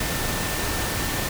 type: tone in noise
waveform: sine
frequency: 1794 Hz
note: A6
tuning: 33 cents sharp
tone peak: -36 dBFS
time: 0-1.29 s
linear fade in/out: 5 ms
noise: pink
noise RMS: -26 dBFS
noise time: 0-1.29 s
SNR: -13 dB
effects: none